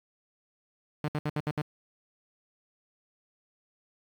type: tone bursts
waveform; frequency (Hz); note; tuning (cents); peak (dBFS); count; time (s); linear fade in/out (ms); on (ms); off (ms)
sawtooth; 150; D3; +37; -24; 6; 1.04-1.618; 2; 43; 64
effects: low-pass 3000 Hz 12 dB/octave + 9-bit